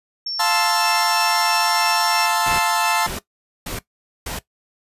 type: tone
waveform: sine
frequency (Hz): 5440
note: F8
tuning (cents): -46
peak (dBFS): -23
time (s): 0.26-2.26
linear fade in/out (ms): 5
type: chord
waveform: sawtooth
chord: F major seventh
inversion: none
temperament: equal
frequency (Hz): 698.5 / 880 / 1046.5 / 1318.5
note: F5 / A5 / C6 / E6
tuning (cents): 0 / 0 / 0 / 0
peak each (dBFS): -22 / -16 / -21 / -20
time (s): 0.39-3.07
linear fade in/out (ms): 10
type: noise bursts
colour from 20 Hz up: pink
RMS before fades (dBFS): -28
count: 4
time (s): 2.46-4.39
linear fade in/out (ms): 5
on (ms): 130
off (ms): 470
effects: noise-tail reverb RT60 0.1 s tail -17 dB re dry + resampled to 32000 Hz